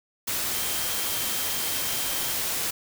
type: tone in noise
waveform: sine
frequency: 3166 Hz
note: G7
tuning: 17 cents sharp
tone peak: -38 dBFS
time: 0.53-2.33 s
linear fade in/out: 10 ms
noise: white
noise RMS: -28 dBFS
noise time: 0.27-2.71 s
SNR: -13 dB
effects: none